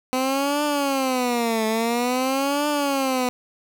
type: tone with vibrato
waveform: 15% pulse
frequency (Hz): 254.7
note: C4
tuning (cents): -46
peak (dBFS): -14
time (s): 0.13-3.29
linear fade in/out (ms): 0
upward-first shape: triangle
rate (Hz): 0.49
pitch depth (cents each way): 270
effects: none